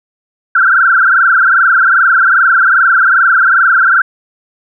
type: tone with frequency modulation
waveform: sine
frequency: 1461 Hz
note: F#6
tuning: 22 cents flat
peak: -5 dBFS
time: 0.55-4.02 s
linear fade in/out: 5 ms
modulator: 22.5 Hz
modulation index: 5.4
effects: none